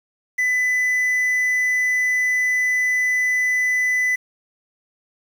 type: tone with quantisation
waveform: triangle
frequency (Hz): 2000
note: B6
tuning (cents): +21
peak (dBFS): -15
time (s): 0.38-4.16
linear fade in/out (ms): 10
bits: 7
effects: none